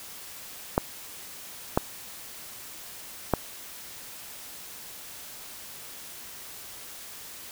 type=clicks; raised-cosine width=1 ms; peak=-6 dBFS; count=3; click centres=0.779 / 1.775 / 3.337 s; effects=white hiss -43 dBFS RMS until 7.51 s